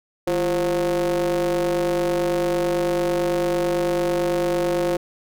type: ring-modulated tone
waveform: square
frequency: 92.5 Hz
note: F#2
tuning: in tune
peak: -17 dBFS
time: 0.27-4.97 s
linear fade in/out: 5 ms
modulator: 438 Hz
effects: none